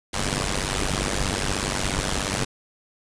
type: noise with amplitude modulation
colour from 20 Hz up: pink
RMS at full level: -21 dBFS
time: 0.13-2.45 s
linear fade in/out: 10 ms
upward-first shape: sine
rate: 96.9 Hz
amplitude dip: 95%
effects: resampled to 22050 Hz